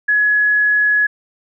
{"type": "tone", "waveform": "sine", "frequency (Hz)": 1688, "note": "G#6", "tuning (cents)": 28, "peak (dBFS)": -11, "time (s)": [0.08, 1.07], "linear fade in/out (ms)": 10, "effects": []}